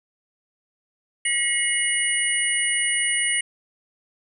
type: tone cluster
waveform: sine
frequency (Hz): 1915 / 2167 / 2904 / 9180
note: A#6 / C#7 / F#7 / D9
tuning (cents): +46 / -40 / -33 / -40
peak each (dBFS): -28 / -24 / -27 / -24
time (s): 1.25-3.41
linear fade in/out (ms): 5
effects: none